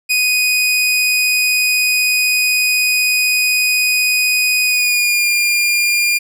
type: tone with pitch glide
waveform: sawtooth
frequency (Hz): 2489 to 2407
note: D#7 to D7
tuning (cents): 0 to +42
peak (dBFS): -9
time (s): 0.09-6.19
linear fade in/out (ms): 20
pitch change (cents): -58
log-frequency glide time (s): 4.64-5.27
effects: none